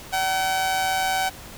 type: tone with amplitude modulation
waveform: sawtooth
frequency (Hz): 760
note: F#5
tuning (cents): +46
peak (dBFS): -15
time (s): 0.12-1.3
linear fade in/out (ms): 20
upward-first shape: sine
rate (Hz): 167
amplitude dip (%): 50
effects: pink hiss -41 dBFS RMS until 1.57 s